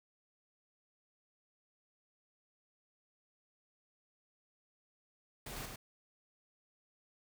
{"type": "noise with echo", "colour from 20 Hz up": "pink", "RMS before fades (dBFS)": -45, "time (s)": [5.46, 5.66], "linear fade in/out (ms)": 5, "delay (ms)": 100, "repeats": 1, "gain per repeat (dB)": -3, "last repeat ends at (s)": 5.76, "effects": []}